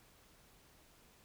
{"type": "silence", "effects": ["pink hiss -65 dBFS RMS until 1.24 s"]}